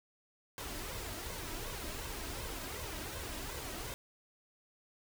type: noise with flanger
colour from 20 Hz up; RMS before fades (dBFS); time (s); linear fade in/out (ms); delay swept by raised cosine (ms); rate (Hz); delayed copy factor
pink; -42; 0.58-3.94; 0; 1.9 to 3.2; 2.7; +0.55
effects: none